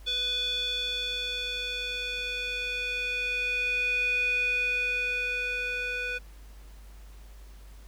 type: tone with band-pass filter sweep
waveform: square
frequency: 494.3 Hz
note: B4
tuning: 1 cent sharp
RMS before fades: -30 dBFS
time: 0.06-6.19 s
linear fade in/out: 20 ms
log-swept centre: 3500 to 2100 Hz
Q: 7.3
effects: added 50 Hz sine -45 dBFS peak until 7.87 s + pink hiss -58 dBFS RMS until 7.87 s

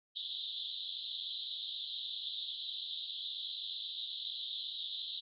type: band-pass noise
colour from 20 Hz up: pink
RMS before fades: -42 dBFS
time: 0.15-5.21 s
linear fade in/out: 20 ms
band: 3300 to 4000 Hz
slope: 96 dB/octave
effects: none

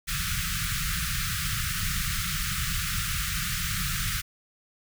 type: band-stop noise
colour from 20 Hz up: pink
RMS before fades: -29 dBFS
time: 0.07-4.22 s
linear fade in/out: 20 ms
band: 190 to 1200 Hz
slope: 96 dB/octave
effects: none

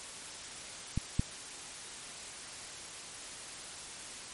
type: clicks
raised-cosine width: 5 ms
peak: -18 / -15 dBFS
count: 2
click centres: 0.976 / 1.195 s
effects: white hiss -45 dBFS RMS until 4.33 s + MP3 48 kbps

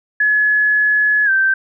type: tone with pitch glide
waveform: sine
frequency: 1700 to 1558.9 Hz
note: G#6 to G6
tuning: +40 to -10 cents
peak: -11 dBFS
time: 0.2-1.54 s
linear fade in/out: 5 ms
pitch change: -150 cents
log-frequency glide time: 1.25-1.3 s
effects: none

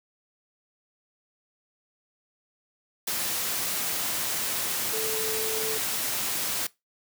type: tone in noise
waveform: sine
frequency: 440 Hz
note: A4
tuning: in tune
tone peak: -31 dBFS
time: 4.93-5.78 s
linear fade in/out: 5 ms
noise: white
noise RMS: -29 dBFS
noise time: 3.07-6.67 s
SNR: -5 dB
effects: noise-tail reverb RT60 0.2 s tail -21 dB re dry + high-pass 100 Hz 12 dB/octave

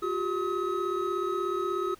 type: tone cluster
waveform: triangle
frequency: 356.4 / 393 / 1275 Hz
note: F4 / G4 / D#6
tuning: +35 / +4 / +42 cents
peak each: -29 / -30 / -30 dBFS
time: 0.02-1.95 s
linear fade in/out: 10 ms
effects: pink hiss -57 dBFS RMS until 1.99 s

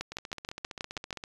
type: two click trains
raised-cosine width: 0.2 ms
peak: -16 / -22 dBFS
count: 8 / 18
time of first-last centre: 0.01-1.128 / 0.12-1.238 s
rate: 6.26 / 15.2 Hz
effects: resampled to 24000 Hz

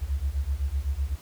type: beating tone pair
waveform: sine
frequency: 65.41 / 73.31 Hz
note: C2 / D2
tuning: 0 / -3 cents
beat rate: 7.9 Hz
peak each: -28 dBFS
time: 0.01-1.16 s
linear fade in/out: 20 ms
effects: pink hiss -51 dBFS RMS until 1.21 s

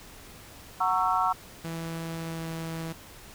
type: chord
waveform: sine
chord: F# dominant seventh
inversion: none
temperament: just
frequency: 740 / 925 / 1110 / 1332 Hz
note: F#5 / A#5 / C#6 / E6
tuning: 0 / -14 / +2 / +18 cents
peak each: -28 dBFS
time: 0.8-1.33 s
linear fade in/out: 10 ms
type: tone with pitch glide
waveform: sawtooth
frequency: 164.81 to 163.39 Hz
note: E3 to E3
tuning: 0 to -15 cents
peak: -29 dBFS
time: 1.64-2.93 s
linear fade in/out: 10 ms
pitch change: -15 cents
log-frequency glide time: 2.02-2.53 s
effects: pink hiss -48 dBFS RMS until 3.34 s

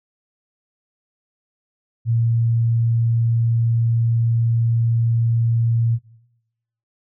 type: tone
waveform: sine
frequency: 115.8 Hz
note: A#2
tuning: 11 cents flat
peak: -15 dBFS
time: 2.05-5.99 s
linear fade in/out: 50 ms
effects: noise-tail reverb RT60 0.9 s tail -20 dB re dry

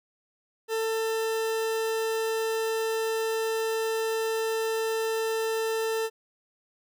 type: tone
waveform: 40% pulse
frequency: 446.2 Hz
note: A4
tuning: 24 cents sharp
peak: -25 dBFS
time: 0.68-6.1 s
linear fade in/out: 50 ms
effects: none

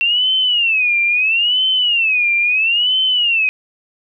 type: tone with vibrato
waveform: sine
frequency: 2702 Hz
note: E7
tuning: 42 cents sharp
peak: -12 dBFS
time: 0.01-3.49 s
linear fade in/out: 0 ms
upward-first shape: sine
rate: 0.75 Hz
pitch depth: 220 cents each way
effects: none

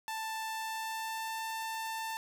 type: tone with pitch glide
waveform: sawtooth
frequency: 884 to 891.7 Hz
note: A5 to A5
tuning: +8 to +23 cents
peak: -32 dBFS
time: 0.08-2.17 s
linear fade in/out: 0 ms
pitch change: +15 cents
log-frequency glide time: 0.44-1.45 s
effects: none

